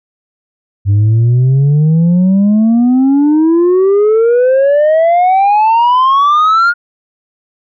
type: exponential sweep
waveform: sine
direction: up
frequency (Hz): 98 to 1436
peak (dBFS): -3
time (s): 0.85-6.74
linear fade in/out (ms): 50
effects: tanh soft clip ceiling -5 dBFS